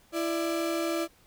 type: tone pair together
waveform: 35% pulse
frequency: 332.8 / 593 Hz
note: E4 / D5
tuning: +17 / +17 cents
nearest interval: minor seventh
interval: 1000 cents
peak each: -27 / -31 dBFS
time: 0.12-1.08 s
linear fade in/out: 50 ms
effects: pink hiss -61 dBFS RMS until 1.26 s